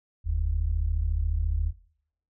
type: tone pair together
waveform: sine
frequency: 43.83 / 78.1 Hz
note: F1 / D#2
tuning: +7 / +7 cents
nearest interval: minor seventh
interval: 1000 cents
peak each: -26 dBFS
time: 0.24-1.73 s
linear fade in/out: 50 ms
effects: noise-tail reverb RT60 0.7 s tail -22 dB re dry